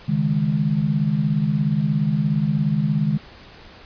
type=chord; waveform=sine; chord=C# suspended second; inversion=none; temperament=equal; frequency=138.59 / 155.56 / 207.7 Hz; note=C#3 / D#3 / G#3; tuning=0 / 0 / 0 cents; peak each=-24 / -20 / -22 dBFS; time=0.08-3.18 s; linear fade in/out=10 ms; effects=pink hiss -44 dBFS RMS until 3.85 s + resampled to 11025 Hz